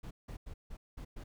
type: noise bursts at uneven times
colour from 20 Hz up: brown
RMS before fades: -44 dBFS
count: 6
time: 0.03-0.11 / 0.28-0.37 / 0.46-0.54 / 0.7-0.77 / 0.97-1.05 / 1.16-1.24 s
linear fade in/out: 10 ms
effects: none